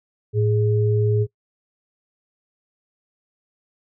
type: tone pair together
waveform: sine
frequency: 110 / 415.3 Hz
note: A2 / G#4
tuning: 0 / 0 cents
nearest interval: octave + major seventh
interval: 2300 cents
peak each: -17 / -22 dBFS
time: 0.33-1.27 s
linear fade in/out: 50 ms
effects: noise-tail reverb RT60 0.1 s tail -23 dB re dry